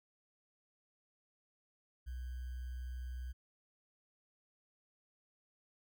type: tone with sample-and-hold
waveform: sine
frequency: 62.6 Hz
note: B1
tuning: 24 cents sharp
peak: -40 dBFS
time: 2.06-3.33 s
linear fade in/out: 20 ms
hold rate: 1575 Hz
effects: none

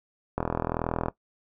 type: click train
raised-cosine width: 1 ms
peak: -12 dBFS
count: 30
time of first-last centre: 0.38-1.084 s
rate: 41.2 Hz
effects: noise-tail reverb RT60 0.1 s tail -17 dB re dry

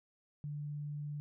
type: tone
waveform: sine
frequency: 147.1 Hz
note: D3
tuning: 3 cents sharp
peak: -38 dBFS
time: 0.44-1.2 s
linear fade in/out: 0 ms
effects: none

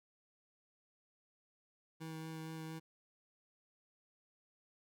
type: tone with vibrato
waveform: 25% pulse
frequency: 160 Hz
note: D#3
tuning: 49 cents sharp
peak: -40 dBFS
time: 2-2.8 s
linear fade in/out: 20 ms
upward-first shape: sine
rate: 4.3 Hz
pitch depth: 10 cents each way
effects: none

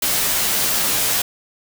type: noise with comb filter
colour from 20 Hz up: white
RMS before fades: -19 dBFS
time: 0.02-1.22 s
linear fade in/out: 5 ms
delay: 12 ms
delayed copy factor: -0.7
effects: none

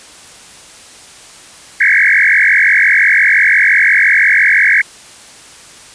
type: tone with frequency modulation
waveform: sine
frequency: 1915 Hz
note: A#6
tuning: 46 cents sharp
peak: -6 dBFS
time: 1.8-4.82 s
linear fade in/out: 10 ms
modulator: 45.8 Hz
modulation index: 7
effects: white hiss -37 dBFS RMS until 5.94 s + resampled to 22050 Hz

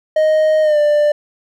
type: tone with pitch glide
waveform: triangle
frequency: 622.3 to 592.8 Hz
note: D#5 to D5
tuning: 0 to +16 cents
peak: -8 dBFS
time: 0.16-1.12 s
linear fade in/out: 5 ms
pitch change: -84 cents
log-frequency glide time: 0.62-0.78 s
effects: none

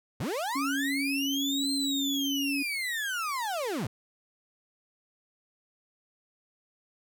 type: linear two-way sweep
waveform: 35% pulse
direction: up then down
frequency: 87.31 to 4173 to 87.31 Hz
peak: -28 dBFS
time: 0.2-3.87 s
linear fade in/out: 5 ms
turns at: 1.72 s
type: tone with pitch glide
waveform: sine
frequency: 277.2 to 279.9 Hz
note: C#4 to C#4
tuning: 0 to +17 cents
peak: -29 dBFS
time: 0.55-2.63 s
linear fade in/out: 10 ms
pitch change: +17 cents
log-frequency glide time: 2.12-2.49 s
effects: none

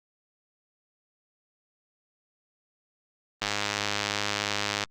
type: click train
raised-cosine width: 0.2 ms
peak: -9 dBFS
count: 147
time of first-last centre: 3.42-4.837 s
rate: 103 Hz
effects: Opus 24 kbps

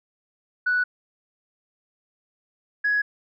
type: tone pair in turn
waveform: sine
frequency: 1479 / 1673.1 Hz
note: F#6 / G#6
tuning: -1 / +12 cents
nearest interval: major second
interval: 213 cents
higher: second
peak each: -18 dBFS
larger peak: neither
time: 0.66-0.84 / 2.84-3.02 s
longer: neither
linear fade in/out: 10 ms
effects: tanh soft clip ceiling -15 dBFS

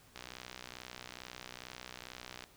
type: click train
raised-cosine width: 0.2 ms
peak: -27 dBFS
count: 143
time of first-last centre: 0.16-2.439 s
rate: 62.3 Hz
effects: pink hiss -62 dBFS RMS until 2.56 s

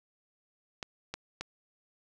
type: clicks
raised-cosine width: 0.2 ms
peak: -19 dBFS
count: 3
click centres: 0.828 / 1.14 / 1.41 s
effects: none

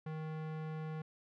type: tone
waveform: square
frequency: 156.8 Hz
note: D#3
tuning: 14 cents sharp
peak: -40 dBFS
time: 0.06-1.02 s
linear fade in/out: 5 ms
effects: low-pass 2000 Hz 12 dB/octave

